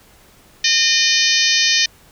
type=harmonic tone; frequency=610 Hz; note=D#5; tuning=34 cents flat; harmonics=3 / 4 / 5 / 6 / 7 / 8 / 9 / 10; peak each=-21 / -21 / -21 / -21 / -21 / -21 / -21 / -21 dBFS; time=0.64-1.86 s; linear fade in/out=5 ms; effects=pink hiss -49 dBFS RMS until 2.11 s